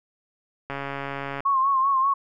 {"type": "click train", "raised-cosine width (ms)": 0.5, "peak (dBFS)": -16, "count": 99, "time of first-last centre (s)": [0.7, 1.405], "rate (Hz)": 139}
{"type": "tone with vibrato", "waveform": "sine", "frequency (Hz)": 1081, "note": "C#6", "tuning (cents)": -44, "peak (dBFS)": -18, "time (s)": [1.45, 2.14], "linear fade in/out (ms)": 10, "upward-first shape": "sine", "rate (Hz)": 5.1, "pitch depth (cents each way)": 57}
{"effects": []}